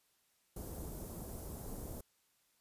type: band-stop noise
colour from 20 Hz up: pink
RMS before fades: -45 dBFS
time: 0.56-2.01 s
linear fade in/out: 5 ms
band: 590 to 11000 Hz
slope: 12 dB/octave
effects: white hiss -75 dBFS RMS until 2.6 s + resampled to 32000 Hz